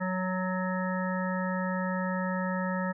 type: harmonic tone with a mistuned harmonic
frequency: 185 Hz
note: F#3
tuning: in tune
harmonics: 1 / 3 / 5 / 7 / 9 / 10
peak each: -30 / -35 / -37 / -38 / -40 / -40 dBFS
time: 0-2.93 s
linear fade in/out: 20 ms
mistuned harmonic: 9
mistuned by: +26 cents
effects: none